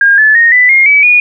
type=tone with pitch steps; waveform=sine; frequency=1617 / 1733.1 / 1857.4 / 1990.8 / 2134 / 2287 / 2451 Hz; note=G#6 / A6 / A#6 / B6 / C7 / D7 / D#7; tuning=-47 / -27 / -7 / +13 / +34 / -47 / -27 cents; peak=-3 dBFS; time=0.01-1.2 s; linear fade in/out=2 ms; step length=170 ms; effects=none